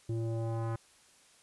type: tone with low-pass filter sweep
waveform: square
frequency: 113.9 Hz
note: A#2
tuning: 40 cents flat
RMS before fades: -34 dBFS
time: 0.09-0.76 s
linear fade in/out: 5 ms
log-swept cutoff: 330 to 1300 Hz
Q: 1.7
effects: white hiss -62 dBFS RMS until 1.42 s + resampled to 24000 Hz